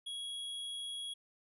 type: tone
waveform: square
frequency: 3322 Hz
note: G#7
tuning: in tune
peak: -40 dBFS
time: 0.06-1.14 s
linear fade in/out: 10 ms
effects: resampled to 24000 Hz